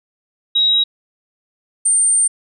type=tone pair in turn; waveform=sine; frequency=3826 / 8882 Hz; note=A#7 / C#9; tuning=+44 / +2 cents; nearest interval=octave + minor third; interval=1458 cents; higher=second; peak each=-11 dBFS; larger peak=neither; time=0.55-0.84 / 1.85-2.28 s; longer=second; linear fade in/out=10 ms; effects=none